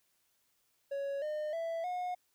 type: tone with pitch steps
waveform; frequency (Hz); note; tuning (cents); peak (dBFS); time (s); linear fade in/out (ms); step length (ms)
triangle; 557 / 607.4 / 662.4 / 722.3; C#5 / D#5 / E5 / F#5; +8 / -42 / +8 / -42; -32; 0.91-2.15; 10; 310
effects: white hiss -75 dBFS RMS until 2.34 s